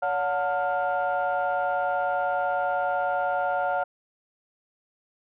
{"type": "tone cluster", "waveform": "sine", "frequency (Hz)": [566, 726, 896, 1402], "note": ["C#5", "F#5", "A5", "F6"], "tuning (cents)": [36, -33, 31, 6], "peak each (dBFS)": [-28, -25, -31, -30], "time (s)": [0.02, 3.84], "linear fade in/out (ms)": 10, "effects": ["tanh soft clip ceiling -16 dBFS"]}